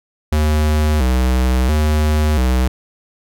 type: tone with vibrato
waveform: square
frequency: 69.6 Hz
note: C#2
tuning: 8 cents sharp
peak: -13 dBFS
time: 0.32-2.68 s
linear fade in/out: 5 ms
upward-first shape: square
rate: 0.73 Hz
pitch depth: 160 cents each way
effects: none